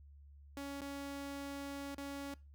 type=tone with dropouts; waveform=sawtooth; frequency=280 Hz; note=C#4; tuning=18 cents sharp; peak=-38 dBFS; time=0.57-2.34 s; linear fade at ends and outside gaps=1 ms; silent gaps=0.808-0.816 / 1.947-1.981 s; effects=noise-tail reverb RT60 0.3 s tail -21 dB re dry + added 71 Hz sine -55 dBFS peak until 2.54 s